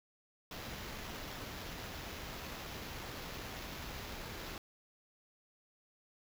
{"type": "noise with sample-and-hold", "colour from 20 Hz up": "pink", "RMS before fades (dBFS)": -45, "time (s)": [0.51, 4.58], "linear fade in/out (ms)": 2, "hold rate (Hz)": 8820, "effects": []}